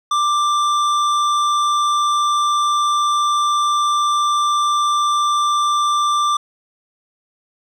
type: tone with hard clipping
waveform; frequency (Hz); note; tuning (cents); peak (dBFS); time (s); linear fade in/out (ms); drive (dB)
triangle; 1181; D6; +9; -16; 0.11-6.37; 5; 15
effects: none